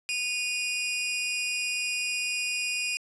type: tone pair together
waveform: sawtooth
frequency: 2469 / 2782 Hz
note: D#7 / F7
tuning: -14 / -7 cents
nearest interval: major second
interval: 207 cents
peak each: -25 / -31 dBFS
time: 0.09-2.97 s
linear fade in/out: 0 ms
effects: resampled to 24000 Hz + 9-bit